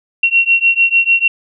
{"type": "beating tone pair", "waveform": "sine", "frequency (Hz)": [2731, 2737.7], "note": ["F7", "F7"], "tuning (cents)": [-39, -35], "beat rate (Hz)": 6.7, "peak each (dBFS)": -12, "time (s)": [0.23, 1.28], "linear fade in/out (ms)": 5, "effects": []}